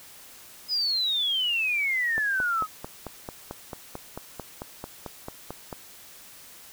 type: exponential sweep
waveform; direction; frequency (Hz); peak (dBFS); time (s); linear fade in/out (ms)
sine; down; 5090 to 1244.5; -23; 0.68-2.67; 50
type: click train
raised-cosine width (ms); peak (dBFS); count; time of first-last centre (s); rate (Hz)
1; -20; 17; 2.18-5.728; 4.51
effects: white hiss -48 dBFS RMS until 6.72 s